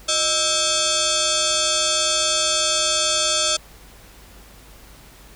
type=tone with frequency modulation; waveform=sine; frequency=1318.5 Hz; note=E6; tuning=in tune; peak=-17 dBFS; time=0.08-3.57 s; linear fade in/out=10 ms; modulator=968 Hz; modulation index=6.8; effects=added 50 Hz sine -47 dBFS peak until 5.35 s + pink hiss -47 dBFS RMS until 5.35 s